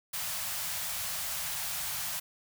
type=band-stop noise; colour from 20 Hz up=white; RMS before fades=-35 dBFS; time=0.13-2.2 s; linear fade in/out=10 ms; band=190 to 580 Hz; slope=48 dB/octave; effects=none